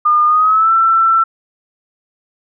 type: tone with pitch glide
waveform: sine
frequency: 1213 to 1338.2 Hz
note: D#6 to E6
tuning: -44 to +26 cents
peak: -8 dBFS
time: 0.05-1.24 s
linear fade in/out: 10 ms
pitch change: +170 cents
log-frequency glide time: 0.26-0.72 s
effects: none